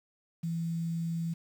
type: tone with quantisation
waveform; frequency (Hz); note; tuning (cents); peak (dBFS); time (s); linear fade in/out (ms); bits
sine; 166.4; E3; +17; -30; 0.43-1.34; 10; 9
effects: none